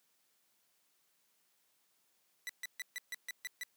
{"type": "tone bursts", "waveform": "sawtooth", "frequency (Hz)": 1975.5, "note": "B6", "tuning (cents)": 0, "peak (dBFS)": -35, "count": 8, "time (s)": [2.47, 3.634], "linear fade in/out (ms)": 0, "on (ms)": 23, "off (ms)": 140, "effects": ["white hiss -75 dBFS RMS until 3.76 s", "high-pass 150 Hz 12 dB/octave"]}